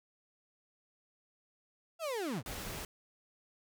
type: linear sweep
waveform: 35% pulse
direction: down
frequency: 690 to 90.3 Hz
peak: -33 dBFS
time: 1.99-2.43 s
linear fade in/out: 50 ms
type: noise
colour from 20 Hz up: pink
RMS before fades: -42 dBFS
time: 2.46-2.85 s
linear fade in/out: 2 ms
effects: none